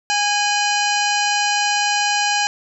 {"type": "harmonic tone with a mistuned harmonic", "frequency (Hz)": 823, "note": "G#5", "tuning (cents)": -16, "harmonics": [1, 2, 3, 4, 5, 6, 7, 8, 9], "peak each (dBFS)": [-20, -23, -25, -26, -27, -28, -28, -29, -30], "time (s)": [0.1, 2.47], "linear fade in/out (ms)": 0, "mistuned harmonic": 4, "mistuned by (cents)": -150, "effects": []}